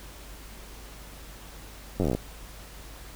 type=slowing click train; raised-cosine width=2 ms; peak=-13 dBFS; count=12; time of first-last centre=2-2.15 s; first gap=10 ms; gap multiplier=1.06; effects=added 50 Hz sine -45 dBFS peak until 3.15 s + pink hiss -47 dBFS RMS until 3.15 s